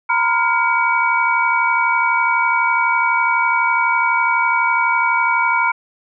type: tone cluster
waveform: sine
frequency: 936 / 1008 / 1406 / 2270 Hz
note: A#5 / B5 / F6 / C#7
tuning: +7 / +35 / +11 / +41 cents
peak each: -19 dBFS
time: 0.09-5.72 s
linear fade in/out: 10 ms
effects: none